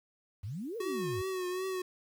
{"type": "exponential two-way sweep", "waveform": "sine", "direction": "up then down", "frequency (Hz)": [86.9, 485.7, 86.9], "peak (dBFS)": -36, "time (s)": [0.43, 1.22], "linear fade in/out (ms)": 10, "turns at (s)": 0.77}
{"type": "tone with vibrato", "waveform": "square", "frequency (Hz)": 370, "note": "F#4", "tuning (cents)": 0, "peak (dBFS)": -34, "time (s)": [0.8, 1.82], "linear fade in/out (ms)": 5, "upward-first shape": "triangle", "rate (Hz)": 2.6, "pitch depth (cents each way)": 59}
{"effects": ["10-bit"]}